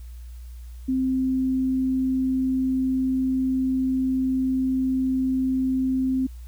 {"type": "tone", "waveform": "sine", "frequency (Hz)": 260.7, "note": "C4", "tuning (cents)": -6, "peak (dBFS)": -20, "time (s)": [0.88, 6.27], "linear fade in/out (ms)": 10, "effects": ["added 60 Hz sine -36 dBFS peak until 6.47 s", "white hiss -58 dBFS RMS until 6.47 s"]}